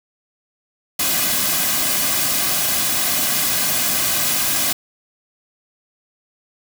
white noise with comb filter, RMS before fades -19 dBFS, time 0.99-4.73 s, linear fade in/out 5 ms, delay 2.2 ms, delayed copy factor -0.6, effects none

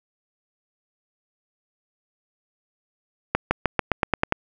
accelerating click train, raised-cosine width 0.5 ms, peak -3 dBFS, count 9, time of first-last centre 3.35-4.324 s, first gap 160 ms, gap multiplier 0.92, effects none

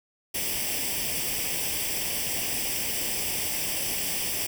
white noise with comb filter, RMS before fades -29 dBFS, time 0.34-4.47 s, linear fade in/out 10 ms, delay 0.37 ms, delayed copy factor +0.75, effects none

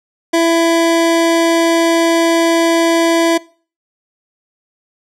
25% pulse tone, 333.1 Hz, E4, 18 cents sharp, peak -6 dBFS, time 0.33-3.38 s, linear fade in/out 10 ms, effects noise-tail reverb RT60 0.4 s tail -22 dB re dry + low-pass 10000 Hz 12 dB/octave

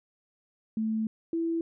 sine tone pair in turn, 220 / 331.4 Hz, A3 / E4, 0 / +9 cents, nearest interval perfect fifth, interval 709 cents, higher second, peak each -26 dBFS, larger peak neither, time 0.77-1.07 / 1.33-1.61 s, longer first, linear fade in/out 2 ms, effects none

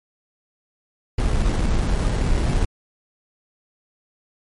brown noise with sample-and-hold, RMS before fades -19 dBFS, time 1.18-2.65 s, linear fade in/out 5 ms, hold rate 2450 Hz, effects MP3 48 kbps

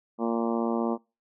harmonic tone, 115.8 Hz, A#2, 11 cents flat, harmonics 2 / 3 / 4 / 5 / 6 / 7 / 8 / 9 / 10, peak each -27 / -31 / -33 / -35 / -37 / -38 / -39 / -40 / -41 dBFS, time 0.18-0.98 s, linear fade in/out 50 ms, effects noise-tail reverb RT60 0.3 s tail -25 dB re dry

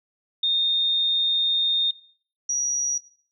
sine tone pair in turn, 3663 / 5781 Hz, A#7 / F#8, -31 / -41 cents, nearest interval minor sixth, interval 790 cents, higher second, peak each -19 / -21 dBFS, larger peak first, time 0.43-1.91 / 2.49-2.98 s, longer first, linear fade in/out 5 ms, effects noise-tail reverb RT60 0.5 s tail -19 dB re dry

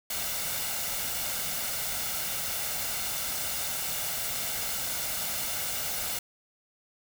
white noise with comb filter, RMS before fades -32 dBFS, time 0.1-6.19 s, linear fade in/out 5 ms, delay 1.4 ms, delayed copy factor +0.5, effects none

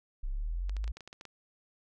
sine linear sweep, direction up, 30.87 to 55.2 Hz, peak -31 dBFS, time 0.23-0.92 s, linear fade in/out 10 ms
clicks, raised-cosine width 0.2 ms, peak -29 dBFS, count 10, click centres 0.695 / 0.767 / 0.842 / 0.878 / 0.97 / 1.007 / 1.076 / 1.129 / 1.211 / 1.253 s
effects none

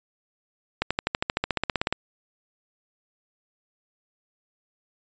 accelerating click train, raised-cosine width 0.3 ms, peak -7 dBFS, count 17, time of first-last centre 0.82-1.926 s, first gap 86 ms, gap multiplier 0.97, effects resampled to 16000 Hz

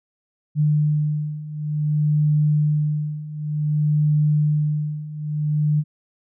sine beating tone pair, 150 / 150.55 Hz, D3 / D3, +37 / +43 cents, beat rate 0.55 Hz, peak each -22 / -19 dBFS, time 0.55-5.84 s, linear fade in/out 50 ms, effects none

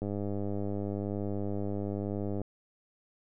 click train, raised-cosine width 2 ms, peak -22 dBFS, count 243, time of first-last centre 0.02-2.416 s, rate 101 Hz, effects none

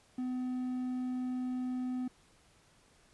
triangle tone, 252.7 Hz, B3, 40 cents sharp, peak -31 dBFS, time 0.18-2.08 s, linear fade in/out 5 ms, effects pink hiss -65 dBFS RMS until 3.13 s + resampled to 24000 Hz

